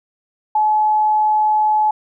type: tone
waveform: sine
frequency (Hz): 855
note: A5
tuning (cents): -50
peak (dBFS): -12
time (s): 0.55-1.91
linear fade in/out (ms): 5
effects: none